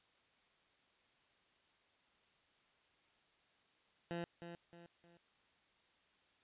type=tone with echo; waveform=15% pulse; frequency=171 Hz; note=F3; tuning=36 cents flat; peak=-34 dBFS; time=4.11-4.24 s; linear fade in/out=0 ms; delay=310 ms; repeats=3; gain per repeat=-8 dB; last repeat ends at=5.17 s; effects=white hiss -73 dBFS RMS until 6.43 s + resampled to 8000 Hz